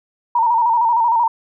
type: tone with vibrato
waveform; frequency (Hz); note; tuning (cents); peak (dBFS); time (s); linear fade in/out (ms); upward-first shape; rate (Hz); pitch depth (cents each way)
sine; 932.3; A#5; 0; -12; 0.35-1.28; 5; square; 13; 53
effects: none